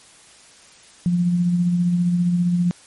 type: tone with tremolo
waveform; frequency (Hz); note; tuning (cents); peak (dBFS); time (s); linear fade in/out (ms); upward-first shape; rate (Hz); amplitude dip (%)
sine; 175.6; F3; +10; -14; 1.06-2.71; 0; sine; 15; 35
effects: white hiss -48 dBFS RMS until 2.86 s + MP3 48 kbps